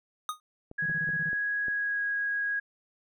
square tone with exponential decay, 1237 Hz, D#6, 10 cents flat, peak -27 dBFS, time 0.29-0.4 s, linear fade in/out 1 ms, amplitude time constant 23 ms
clicks, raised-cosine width 2 ms, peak -30 dBFS, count 5, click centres 0.714 / 0.897 / 1.09 / 1.331 / 1.683 s
sine tone with pitch glide, 1661.2 to 1648.8 Hz, G#6 to G#6, 0 to -13 cents, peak -27 dBFS, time 0.78-2.6 s, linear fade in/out 10 ms, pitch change -13 cents, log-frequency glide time 1.63-2.06 s
triangle tone bursts, 160.6 Hz, E3, 45 cents flat, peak -33 dBFS, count 8, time 0.82-1.294 s, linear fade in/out 5 ms, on 40 ms, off 22 ms
effects none

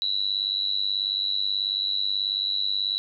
sine tone with amplitude modulation, 3927 Hz, B7, 11 cents flat, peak -19 dBFS, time 0.02-2.98 s, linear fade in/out 0 ms, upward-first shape sine, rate 98.4 Hz, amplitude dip 100%, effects none

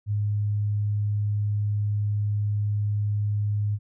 sine tone, 103.83 Hz, G#2, in tune, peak -22 dBFS, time 0.06-3.79 s, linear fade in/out 50 ms, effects none

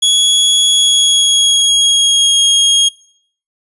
sawtooth tone with pitch glide, 3355 to 3267 Hz, G#7 to G#7, +17 to -29 cents, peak -5 dBFS, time 0.02-2.89 s, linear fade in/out 10 ms, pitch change -46 cents, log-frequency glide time 0.68-2.4 s, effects noise-tail reverb RT60 0.6 s tail -23 dB re dry + resampled to 24000 Hz

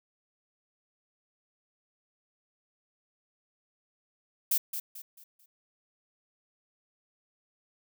violet noise with echo, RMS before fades -26 dBFS, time 4.51-4.58 s, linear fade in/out 5 ms, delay 220 ms, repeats 4, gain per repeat -9 dB, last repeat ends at 5.46 s, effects none

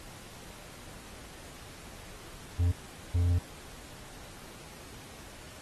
triangle tone bursts at uneven times, 87.31 Hz, F2, in tune, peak -21 dBFS, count 2, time 2.59-2.72 / 3.14-3.39 s, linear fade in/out 10 ms, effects pink hiss -49 dBFS RMS until 5.61 s + AAC 32 kbps

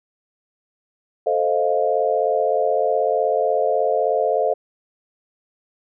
sine chord, F dominant seventh, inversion first, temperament equal, 440 / 523.3 / 622.3 / 698.5 Hz, A4 / C5 / Eb5 / F5, 0 / 0 / 0 / 0 cents, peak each -22 dBFS, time 1.26-4.54 s, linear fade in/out 10 ms, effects none

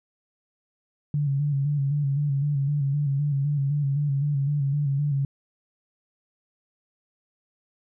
sine tone with vibrato, 142.3 Hz, C#3, 46 cents sharp, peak -21 dBFS, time 1.14-5.25 s, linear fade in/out 2 ms, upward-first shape square, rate 3.9 Hz, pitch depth 51 cents each way, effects none

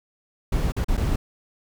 brown noise with dropouts, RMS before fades -22 dBFS, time 0.52-1.16 s, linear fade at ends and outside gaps 5 ms, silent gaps 0.721-0.765 / 0.845-0.883 / 0.97-0.975 s, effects none

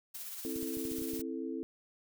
blue noise with tremolo, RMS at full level -42 dBFS, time 0.14-1.22 s, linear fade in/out 10 ms, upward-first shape sine, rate 17 Hz, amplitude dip 35%
sine chord, A minor, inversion first, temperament just, 264 / 330 / 440 Hz, C4 / E4 / A4, +16 / +2 / 0 cents, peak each -39 / -39 / -42 dBFS, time 0.45-1.63 s, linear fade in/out 0 ms
clicks, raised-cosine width 3 ms, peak -34 dBFS, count 9, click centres 0.562 / 0.628 / 0.771 / 0.853 / 0.916 / 0.986 / 1.018 / 1.135 / 1.195 s
effects none

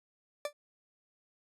40% pulse tone with exponential decay, 587.3 Hz, D5, in tune, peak -28 dBFS, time 0.45-0.53 s, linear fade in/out 2 ms, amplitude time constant 17 ms, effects resampled to 32000 Hz

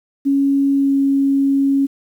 sine tone with pitch glide, 277.2 to 275.4 Hz, C#4 to C#4, 0 to -11 cents, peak -12 dBFS, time 0.25-1.87 s, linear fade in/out 20 ms, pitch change -11 cents, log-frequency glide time 0.74-0.93 s, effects 8-bit

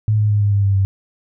sine tone with pitch steps, 107.4 / 105.62 / 103.86 / 102.14 / 100.44 / 98.77 / 97.13 Hz, A2 / G#2 / G#2 / G#2 / G2 / G2 / G2, -41 / +30 / +1 / -28 / +43 / +14 / -15 cents, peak -12 dBFS, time 0.08-0.85 s, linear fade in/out 0 ms, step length 110 ms, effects none

